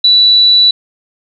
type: tone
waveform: sine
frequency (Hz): 3951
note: B7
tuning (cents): 0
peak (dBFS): -4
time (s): 0.04-0.71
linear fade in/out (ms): 5
effects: none